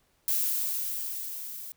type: noise with level ramp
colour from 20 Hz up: violet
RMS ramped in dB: -26 to -41 dBFS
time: 0.28-1.72 s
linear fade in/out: 0 ms
effects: pink hiss -69 dBFS RMS until 1.76 s